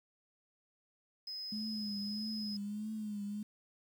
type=tone; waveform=sine; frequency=5070 Hz; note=D#8; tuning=32 cents sharp; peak=-40 dBFS; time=1.27-2.57 s; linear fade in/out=5 ms
type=tone with vibrato; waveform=sine; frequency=210.4 Hz; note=G#3; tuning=23 cents sharp; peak=-37 dBFS; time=1.52-3.43 s; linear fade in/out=5 ms; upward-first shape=triangle; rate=1.6 Hz; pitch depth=74 cents each way
effects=tanh soft clip ceiling -29 dBFS + 10-bit